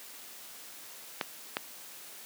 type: clicks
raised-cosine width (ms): 0.3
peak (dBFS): -13 / -13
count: 2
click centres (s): 1.212 / 1.569
effects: white hiss -48 dBFS RMS until 2.25 s + high-pass 200 Hz 12 dB/octave